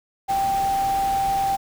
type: tone in noise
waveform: sine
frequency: 784 Hz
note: G5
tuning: in tune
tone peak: -19 dBFS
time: 0.28-1.57 s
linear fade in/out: 20 ms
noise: pink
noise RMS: -34 dBFS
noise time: 0.28-1.57 s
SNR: +12 dB
effects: none